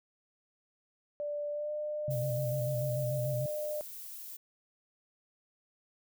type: tone with pitch glide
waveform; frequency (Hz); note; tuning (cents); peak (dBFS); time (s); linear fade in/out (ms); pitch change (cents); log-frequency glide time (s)
sine; 587.3 to 601; D5 to D5; 0 to +40; -33; 1.2-3.81; 0; +40; 1.51-1.72
type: tone with vibrato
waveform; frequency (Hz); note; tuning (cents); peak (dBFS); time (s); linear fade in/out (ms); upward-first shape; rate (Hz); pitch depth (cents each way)
sine; 129.3; C3; -20; -32; 2.08-3.46; 2; square; 6.8; 73
type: noise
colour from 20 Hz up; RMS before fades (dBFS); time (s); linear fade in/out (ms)
violet; -45; 2.1-4.37; 10
effects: none